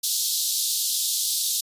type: high-pass noise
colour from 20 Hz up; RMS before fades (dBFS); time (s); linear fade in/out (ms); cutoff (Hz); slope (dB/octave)
pink; -24; 0.03-1.61; 10; 3600; 48
effects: resampled to 32000 Hz